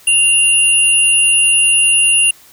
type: tone pair together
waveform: sine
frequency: 2785 / 9905 Hz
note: F7 / D#9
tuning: -5 / -9 cents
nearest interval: octave + minor seventh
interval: 2196 cents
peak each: -11 dBFS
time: 0.07-2.31 s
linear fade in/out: 5 ms
effects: white hiss -44 dBFS RMS until 2.52 s